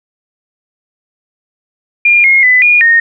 sine tone with pitch steps, 2409 / 2149 / 2003 / 2435 / 1849 Hz, D7 / C7 / B6 / D#7 / A#6, +43 / +46 / +24 / -38 / -15 cents, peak -4 dBFS, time 2.05-3 s, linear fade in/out 5 ms, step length 190 ms, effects none

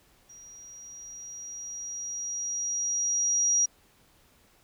sine tone with level ramp, 5740 Hz, F8, 47 cents sharp, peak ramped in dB -47 to -20 dBFS, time 0.29-3.66 s, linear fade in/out 10 ms, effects pink hiss -62 dBFS RMS until 4.63 s

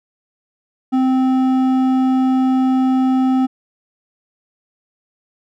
triangle tone with hard clipping, 260 Hz, C4, 11 cents flat, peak -14 dBFS, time 0.92-3.47 s, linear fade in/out 20 ms, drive 12 dB, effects none

